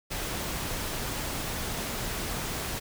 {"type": "noise", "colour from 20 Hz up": "pink", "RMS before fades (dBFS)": -33, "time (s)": [0.1, 2.8], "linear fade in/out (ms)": 20, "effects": []}